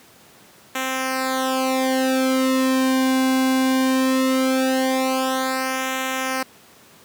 sawtooth tone with flanger, 261.6 Hz, C4, in tune, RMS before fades -20 dBFS, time 0.75-6.43 s, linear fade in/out 5 ms, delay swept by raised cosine 0.21 to 1.61 ms, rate 0.19 Hz, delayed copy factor -0.9, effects pink hiss -49 dBFS RMS until 7.04 s + high-pass 150 Hz 12 dB/octave

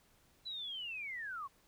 sine linear sweep, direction down, 4013 to 1046.5 Hz, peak -40 dBFS, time 0.45-1.48 s, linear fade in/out 20 ms, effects pink hiss -69 dBFS RMS until 1.67 s

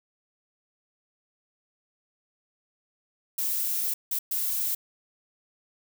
violet noise bursts at uneven times, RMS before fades -28 dBFS, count 3, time 3.38-3.94 / 4.11-4.19 / 4.31-4.75 s, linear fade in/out 5 ms, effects none

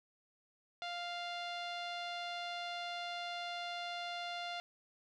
sawtooth tone with low-pass filter, 698.5 Hz, F5, in tune, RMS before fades -42 dBFS, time 0.82-4.6 s, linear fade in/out 0 ms, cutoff 3800 Hz, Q 2.7, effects none

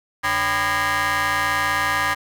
20% pulse ring-modulated tone, 215.6 Hz, A3, 35 cents flat, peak -11 dBFS, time 0.23-2.15 s, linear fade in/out 20 ms, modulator 1430 Hz, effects none

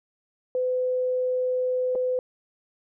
sine tone with dropouts, 506 Hz, B4, 42 cents sharp, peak -22 dBFS, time 0.55-2.19 s, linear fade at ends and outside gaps 1 ms, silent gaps 1.952-1.956 s, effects none

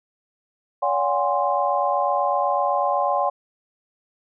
sine tone cluster, 571 / 724 / 812 / 1050 Hz, D5 / F#5 / G#5 / C6, -49 / -38 / -39 / +6 cents, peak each -24 dBFS, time 0.82-3.3 s, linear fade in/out 10 ms, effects none

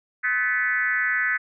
sine tone with frequency modulation, 1742 Hz, A6, 18 cents flat, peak -20 dBFS, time 0.23-1.38 s, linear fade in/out 20 ms, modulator 234 Hz, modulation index 1.4, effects none

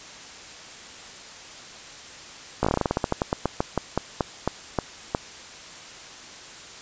slowing click train, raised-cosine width 1 ms, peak -7 dBFS, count 23, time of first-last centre 2.63-5.149 s, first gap 16 ms, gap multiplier 1.16, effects white hiss -42 dBFS RMS until 6.81 s + resampled to 16000 Hz

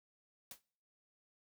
white noise with exponential decay, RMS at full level -45 dBFS, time 0.51-0.62 s, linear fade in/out 2 ms, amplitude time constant 22 ms, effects noise-tail reverb RT60 0.6 s tail -25 dB re dry

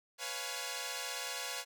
5% pulse chord, C# dominant seventh, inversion third, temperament equal with one note detuned, 493.9 / 554.4 / 698.5 / 841.2 Hz, B4 / C#5 / E#5 / G#5, 0 / 0 / 0 / +22 cents, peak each -32 dBFS, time 0.18-1.65 s, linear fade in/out 50 ms, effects none

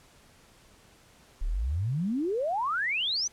sine exponential sweep, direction up, 31.25 to 6220 Hz, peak -26 dBFS, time 1.41-3.28 s, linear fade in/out 10 ms, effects pink hiss -58 dBFS RMS until 3.32 s + low-pass 11000 Hz 12 dB/octave

